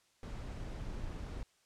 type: noise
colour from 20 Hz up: brown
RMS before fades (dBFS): -42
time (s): 0.23-1.43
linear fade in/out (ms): 2
effects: white hiss -71 dBFS RMS until 1.65 s + low-pass 8000 Hz 12 dB/octave